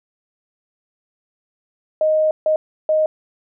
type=tone bursts at uneven times; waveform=sine; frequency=622.3 Hz; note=D#5; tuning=in tune; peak=-13 dBFS; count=3; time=2.01-2.31 / 2.46-2.56 / 2.89-3.06 s; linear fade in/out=2 ms; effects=none